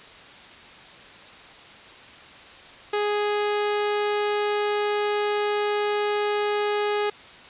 sawtooth tone, 415.3 Hz, G#4, in tune, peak -18 dBFS, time 2.93-7.1 s, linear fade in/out 5 ms, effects white hiss -45 dBFS RMS until 7.49 s + resampled to 8000 Hz

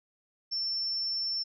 sine tone, 5390 Hz, E8, 38 cents sharp, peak -29 dBFS, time 0.51-1.44 s, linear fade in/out 20 ms, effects none

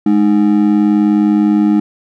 triangle ring-modulated tone, 259.1 Hz, C4, 17 cents flat, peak -3 dBFS, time 0.06-1.8 s, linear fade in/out 5 ms, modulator 49.8 Hz, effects none

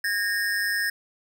square ring-modulated tone, 1736 Hz, A6, 24 cents flat, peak -21 dBFS, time 0.04-0.9 s, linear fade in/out 5 ms, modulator 101 Hz, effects none

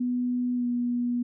sine tone with pitch glide, 246.9 to 242.5 Hz, B3 to B3, 0 to -31 cents, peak -24 dBFS, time 0-1.23 s, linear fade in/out 10 ms, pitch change -31 cents, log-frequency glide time 0.55-0.66 s, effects none

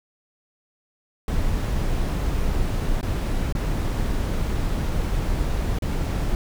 brown noise with dropouts, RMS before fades -23 dBFS, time 1.28-6.35 s, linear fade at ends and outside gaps 1 ms, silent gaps 3.012-3.029 / 3.525-3.551 / 5.787-5.822 s, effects none

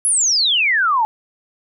sine exponential sweep, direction down, 11000 to 844 Hz, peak -13 dBFS, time 0.05-1.05 s, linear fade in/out 0 ms, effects none

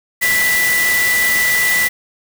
sine tone in noise, 1975.5 Hz, B6, in tune, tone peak -13 dBFS, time 0.21-1.89 s, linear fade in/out 20 ms, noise white, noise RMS -20 dBFS, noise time 0.21-1.89 s, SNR +4 dB, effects none

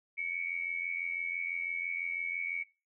sine tone pair together, 2208 / 2294 Hz, C#7 / D7, -7 / -41 cents, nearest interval minor second, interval 66 cents, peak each -35 / -36 dBFS, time 0.17-2.64 s, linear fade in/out 20 ms, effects noise-tail reverb RT60 0.3 s tail -20 dB re dry

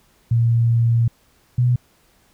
sine tone pair in turn, 116.54 / 123.11 Hz, A#2 / B2, 0 / -5 cents, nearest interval minor second, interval 95 cents, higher second, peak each -13 dBFS, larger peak neither, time 0.31-1.08 / 1.58-1.76 s, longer first, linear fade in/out 5 ms, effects pink hiss -58 dBFS RMS until 2.33 s

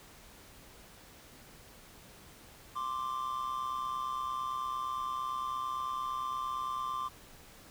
triangle tone pair together, 1046.5 / 1175.3 Hz, C6 / D6, 0 / +1 cents, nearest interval major second, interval 201 cents, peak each -35 / -34 dBFS, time 2.75-7.09 s, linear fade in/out 20 ms, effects pink hiss -55 dBFS RMS until 7.7 s

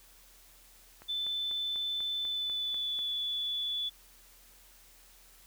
click train, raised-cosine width 0.5 ms, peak -35 dBFS, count 9, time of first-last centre 1.02-2.99 s, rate 4.06 Hz
sine tone with pitch glide, 3520 to 3446 Hz, A7 to A7, 0 to -37 cents, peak -31 dBFS, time 1.08-3.9 s, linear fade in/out 20 ms, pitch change -37 cents, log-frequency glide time 2.22-3.08 s
effects added 41 Hz sine -62 dBFS peak until 5.46 s + white hiss -59 dBFS RMS until 5.46 s

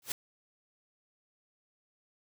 white noise with exponential growth, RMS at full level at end -29 dBFS, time 0.02-0.12 s, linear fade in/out 2 ms, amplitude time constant 20 ms, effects none

